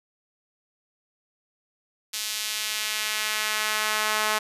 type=tone with high-pass filter sweep; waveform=sawtooth; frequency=214.5 Hz; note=A3; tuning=44 cents flat; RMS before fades=-27 dBFS; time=2.13-4.39 s; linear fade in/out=10 ms; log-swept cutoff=4000 to 1000 Hz; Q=0.93; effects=resampled to 32000 Hz